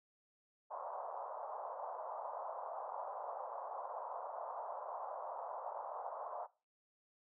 pink band-pass noise, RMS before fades -45 dBFS, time 0.7-6.47 s, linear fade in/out 20 ms, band 570 to 1100 Hz, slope 48 dB/octave, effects noise-tail reverb RT60 0.3 s tail -19 dB re dry

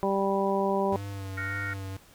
harmonic tone, 196 Hz, G3, in tune, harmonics 1 / 2 / 3 / 4 / 5, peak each -30 / -28 / -30 / -32 / -31 dBFS, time 0.03-0.96 s, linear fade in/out 0 ms
square tone with vibrato, 98 Hz, G2, in tune, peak -35 dBFS, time 0.92-1.97 s, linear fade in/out 5 ms, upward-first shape sine, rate 1.8 Hz, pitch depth 35 cents each way
sine chord, Gb major seventh, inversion third, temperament equal, 1396.9 / 1480 / 1864.7 / 2217 Hz, F6 / Gb6 / Bb6 / Db7, 0 / 0 / 0 / 0 cents, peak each -35 / -40 / -35 / -41 dBFS, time 1.37-1.74 s, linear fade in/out 10 ms
effects pink hiss -56 dBFS RMS until 2.14 s

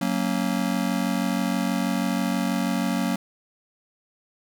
square chord, F# major, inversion none, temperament just, 185 / 231.2 / 277.5 Hz, F#3 / A#3 / C#4, 0 / -14 / +2 cents, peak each -27 / -27 / -29 dBFS, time 0.01-3.16 s, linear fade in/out 5 ms, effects none

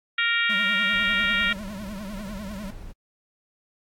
harmonic tone, 466.2 Hz, A#4, in tune, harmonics 3 / 4 / 5 / 6 / 7 / 8, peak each -26 / -25 / -26 / -30 / -30 / -33 dBFS, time 0.18-1.53 s, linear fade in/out 5 ms
square tone with vibrato, 202 Hz, G#3, 48 cents flat, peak -34 dBFS, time 0.49-2.71 s, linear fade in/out 10 ms, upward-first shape triangle, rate 10 Hz, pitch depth 170 cents each way
brown noise, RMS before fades -40 dBFS, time 0.92-2.93 s, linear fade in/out 20 ms
effects AAC 64 kbps

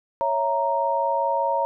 sine chord, A# diminished, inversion first, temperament equal, 554.4 / 659.3 / 932.3 Hz, C#5 / E5 / A#5, 0 / 0 / 0 cents, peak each -25 / -28 / -22 dBFS, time 0.21-1.65 s, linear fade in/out 0 ms, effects none

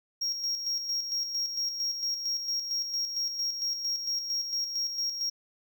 triangle tone with tremolo, 5588 Hz, F8, in tune, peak -26 dBFS, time 0.21-5.3 s, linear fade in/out 10 ms, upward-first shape square, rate 4.4 Hz, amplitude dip 50%, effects none

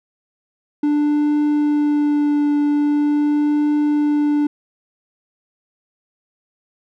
triangle tone with vibrato, 294.4 Hz, D4, 4 cents sharp, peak -12 dBFS, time 0.83-4.47 s, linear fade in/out 5 ms, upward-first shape triangle, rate 0.43 Hz, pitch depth 14 cents each way, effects none

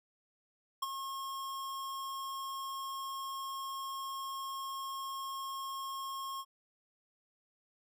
square tone with ADSR envelope, 1081 Hz, C#6, 44 cents flat, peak -31 dBFS, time 0.82-6.45 s, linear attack 8 ms, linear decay 25 ms, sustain -8 dB, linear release 52 ms, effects none

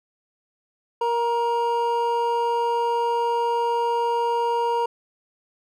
triangle tone pair together, 469 / 942.6 Hz, A#4 / A#5, +11 / +19 cents, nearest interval octave, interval 1208 cents, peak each -22 / -20 dBFS, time 1.01-4.86 s, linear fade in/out 5 ms, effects none

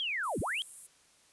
sine linear two-way sweep, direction down then up, 3327 to 51.3 to 3327 Hz, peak -31 dBFS, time 0-0.62 s, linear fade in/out 0 ms, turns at 0.4 s
pink high-pass noise, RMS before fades -46 dBFS, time 0.23-0.87 s, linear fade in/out 10 ms, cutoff 8300 Hz, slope 48 dB/octave
effects white hiss -64 dBFS RMS until 1.32 s + resampled to 24000 Hz

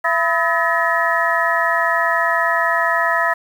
sine tone cluster, 674 / 998 / 1283 / 1724 / 1894 Hz, E5 / B5 / E6 / A6 / A#6, +38 / +18 / -47 / -36 / +27 cents, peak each -21 dBFS, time 0.04-3.34 s, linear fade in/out 10 ms, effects 7-bit

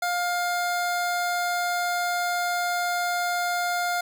25% pulse tone, 706 Hz, F5, 19 cents sharp, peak -20 dBFS, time 0.02-4.01 s, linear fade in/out 5 ms, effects none

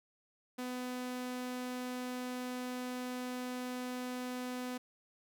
sawtooth tone, 250.4 Hz, B3, 24 cents sharp, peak -34 dBFS, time 0.58-4.78 s, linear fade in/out 10 ms, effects none

